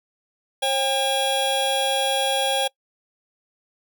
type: tone cluster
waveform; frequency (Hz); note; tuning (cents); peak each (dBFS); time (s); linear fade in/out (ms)
square; 539 / 800 / 3333; C#5 / G5 / G#7; -49 / +35 / +5; -25; 0.62-2.68; 10
effects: noise-tail reverb RT60 0.1 s tail -24 dB re dry